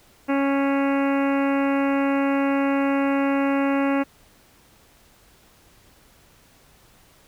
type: harmonic tone with a mistuned harmonic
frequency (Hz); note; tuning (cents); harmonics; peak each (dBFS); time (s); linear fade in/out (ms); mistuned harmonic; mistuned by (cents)
276.5; C#4; -4; 1 / 2 / 3 / 4 / 5 / 6 / 7 / 8 / 9 / 10; -20 / -26 / -30 / -32 / -34 / -36 / -37 / -38 / -39 / -40; 0.28-4.04; 20; 7; +26
effects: pink hiss -55 dBFS RMS until 7.27 s